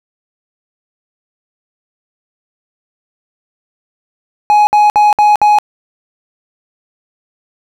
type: tone bursts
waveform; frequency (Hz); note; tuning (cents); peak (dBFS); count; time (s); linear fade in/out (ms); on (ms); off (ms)
triangle; 837; G#5; +13; -3; 5; 4.5-5.586; 0; 170; 59
effects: none